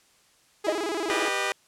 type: tone with vibrato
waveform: sawtooth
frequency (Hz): 370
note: F#4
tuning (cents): 0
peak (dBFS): -23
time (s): 0.64-1.29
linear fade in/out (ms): 10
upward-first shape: square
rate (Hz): 18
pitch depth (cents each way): 200
type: tone with exponential decay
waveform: triangle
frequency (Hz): 622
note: D#5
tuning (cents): -1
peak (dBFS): -16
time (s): 0.68-0.8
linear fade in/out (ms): 5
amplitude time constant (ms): 25
type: chord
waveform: 10% pulse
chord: G augmented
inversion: none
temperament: just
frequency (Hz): 392 / 490 / 612.5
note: G4 / B4 / D#5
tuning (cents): 0 / -14 / -27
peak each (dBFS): -21 / -23 / -22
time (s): 1.1-1.52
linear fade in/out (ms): 0
effects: white hiss -61 dBFS RMS until 1.67 s + low-pass 9000 Hz 12 dB/octave